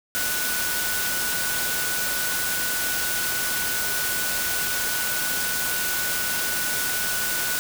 sine tone in noise, 1480 Hz, F#6, in tune, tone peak -29 dBFS, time 0.15-7.59 s, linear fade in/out 0 ms, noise white, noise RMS -26 dBFS, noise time 0.15-7.59 s, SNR -6 dB, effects none

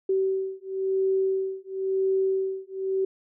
sine beating tone pair, 382.6 / 383.57 Hz, G4 / G4, -42 / -38 cents, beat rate 0.97 Hz, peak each -26 dBFS, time 0.09-3.05 s, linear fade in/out 5 ms, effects none

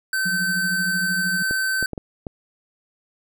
square tone, 1539 Hz, G6, 32 cents flat, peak -21 dBFS, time 0.13-1.86 s, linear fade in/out 2 ms
sine tone with tremolo, 182.3 Hz, F#3, 25 cents flat, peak -24 dBFS, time 0.25-1.43 s, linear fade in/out 10 ms, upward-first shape triangle, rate 13 Hz, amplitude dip 95%
clicks, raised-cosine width 2 ms, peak -16 dBFS, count 5, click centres 1.51 / 1.827 / 1.933 / 1.978 / 2.268 s
effects none

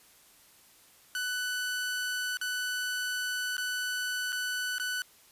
sawtooth tone with dropouts, 1493 Hz, F#6, 15 cents sharp, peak -27 dBFS, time 1.15-5.02 s, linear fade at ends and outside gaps 1 ms, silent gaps 2.371-2.413 / 3.568-3.58 / 4.322-4.327 / 4.783-4.798 s, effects white hiss -59 dBFS RMS until 5.31 s + resampled to 32000 Hz

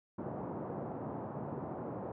pink band-pass noise, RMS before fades -41 dBFS, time 0.18-2.12 s, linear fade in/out 5 ms, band 120 to 960 Hz, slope 24 dB/octave, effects none

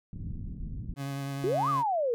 pink low-pass noise, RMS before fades -37 dBFS, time 0.13-0.94 s, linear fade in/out 2 ms, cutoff 210 Hz, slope 24 dB/octave
30% pulse tone with vibrato, 138.59 Hz, C#3, in tune, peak -30 dBFS, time 0.96-1.84 s, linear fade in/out 50 ms, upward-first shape sine, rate 9.7 Hz, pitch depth 16 cents each way
sine exponential two-way sweep, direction up then down, 340 to 1261 to 450.9 Hz, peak -25 dBFS, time 1.44-2.14 s, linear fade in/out 0 ms, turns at 1.69 s
effects none

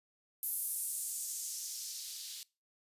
violet noise with band-pass filter sweep, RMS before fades -40 dBFS, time 0.43-2.43 s, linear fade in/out 0 ms, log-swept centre 12000 to 3700 Hz, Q 1.9, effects noise-tail reverb RT60 0.3 s tail -23 dB re dry + resampled to 32000 Hz

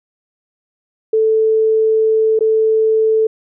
sine tone with dropouts, 440 Hz, A4, in tune, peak -10 dBFS, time 1.13-3.27 s, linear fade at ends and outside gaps 5 ms, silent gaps 2.391-2.407 s, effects none

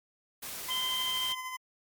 white noise, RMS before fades -40 dBFS, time 0.42-1.33 s, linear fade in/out 10 ms
25% pulse tone with tremolo, 1024 Hz, C6, 38 cents flat, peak -31 dBFS, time 0.68-1.57 s, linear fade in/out 10 ms, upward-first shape sine, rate 13 Hz, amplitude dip 40%
sine tone, 3136 Hz, G7, in tune, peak -30 dBFS, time 0.7-1.35 s, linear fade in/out 10 ms
effects MP3 96 kbps

